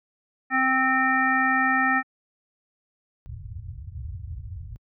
harmonic tone, 261.6 Hz, C4, in tune, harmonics 1 / 3 / 5 / 7 / 9, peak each -27 / -26 / -25 / -22 / -32 dBFS, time 0.5-2.03 s, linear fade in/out 50 ms
pink low-pass noise, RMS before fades -33 dBFS, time 3.26-4.76 s, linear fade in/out 0 ms, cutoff 120 Hz, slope 48 dB/octave
effects high-pass 60 Hz 12 dB/octave

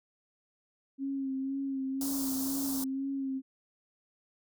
sine tone with vibrato, 270 Hz, C#4, 45 cents flat, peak -31 dBFS, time 0.98-3.42 s, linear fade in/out 50 ms, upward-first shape sine, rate 2 Hz, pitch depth 30 cents each way
white band-stop noise, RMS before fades -37 dBFS, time 2.01-2.84 s, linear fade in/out 2 ms, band 1100 to 4700 Hz, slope 24 dB/octave
effects none

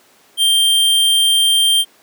square tone, 3170 Hz, G7, 19 cents sharp, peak -11 dBFS, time 0.37-1.85 s, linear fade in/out 50 ms, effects pink hiss -50 dBFS RMS until 2.02 s + high-pass 300 Hz 12 dB/octave

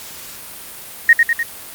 sine tone with echo, 1861 Hz, A#6, 3 cents flat, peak -4 dBFS, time 1.09-1.13 s, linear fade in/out 2 ms, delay 100 ms, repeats 3, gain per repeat -4 dB, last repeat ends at 1.43 s, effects white hiss -34 dBFS RMS until 1.74 s + Opus 48 kbps

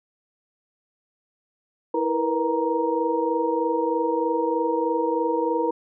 sine tone cluster, 326.2 / 467 / 490.2 / 936 Hz, E4 / A#4 / B4 / A#5, -18 / +3 / -13 / +7 cents, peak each -26 dBFS, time 1.94-5.71 s, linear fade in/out 5 ms, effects none

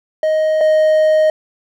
triangle tone pair in turn, 625 / 622.6 Hz, D#5 / D#5, +8 / +1 cents, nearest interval unison, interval 7 cents, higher first, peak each -10 / -7 dBFS, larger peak second, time 0.23-0.61 / 0.61-1.3 s, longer second, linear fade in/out 2 ms, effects none

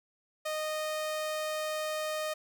sawtooth tone, 618 Hz, D#5, 12 cents flat, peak -28 dBFS, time 0.45-2.34 s, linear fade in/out 10 ms, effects none

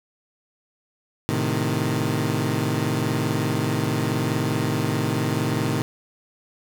20% pulse chord, A diminished, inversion none, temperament equal, 110 / 130.81 / 155.56 Hz, A2 / C3 / Eb3, 0 / 0 / 0 cents, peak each -21 dBFS, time 1.29-5.82 s, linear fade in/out 0 ms, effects none

